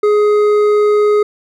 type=tone with hard clipping; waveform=sine; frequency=418.1 Hz; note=G#4; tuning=12 cents sharp; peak=-10 dBFS; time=0.03-1.23 s; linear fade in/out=5 ms; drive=7 dB; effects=none